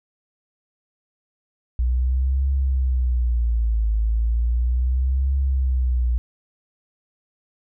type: tone with vibrato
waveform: sine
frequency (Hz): 60.4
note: B1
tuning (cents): -38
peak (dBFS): -17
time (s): 1.79-6.18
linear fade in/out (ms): 0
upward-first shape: triangle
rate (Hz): 0.35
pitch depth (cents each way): 210
effects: none